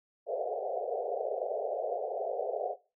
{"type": "band-pass noise", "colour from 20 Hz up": "white", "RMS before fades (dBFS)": -34, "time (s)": [0.26, 2.76], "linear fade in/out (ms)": 50, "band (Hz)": [410, 740], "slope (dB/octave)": 96, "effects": ["noise-tail reverb RT60 0.3 s tail -18 dB re dry"]}